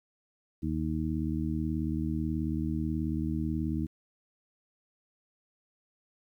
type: harmonic tone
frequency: 78.4 Hz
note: D#2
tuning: 14 cents sharp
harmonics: 1 / 2 / 3 / 4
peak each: -34 / -34 / -34 / -34 dBFS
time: 0.62-3.87 s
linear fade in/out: 20 ms
effects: 11-bit